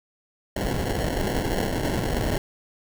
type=noise with sample-and-hold; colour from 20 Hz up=pink; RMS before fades=-25 dBFS; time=0.56-2.38 s; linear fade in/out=5 ms; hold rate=1225 Hz; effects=none